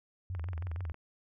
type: tone with vibrato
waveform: sine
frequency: 86.1 Hz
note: F2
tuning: 24 cents flat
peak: -34 dBFS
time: 0.3-0.92 s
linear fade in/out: 0 ms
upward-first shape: sine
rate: 6.4 Hz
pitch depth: 150 cents each way
type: click train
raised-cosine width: 0.5 ms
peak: -32 dBFS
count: 14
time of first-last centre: 0.35-0.944 s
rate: 21.9 Hz
effects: none